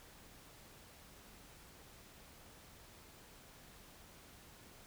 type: silence
effects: pink hiss -59 dBFS RMS until 4.86 s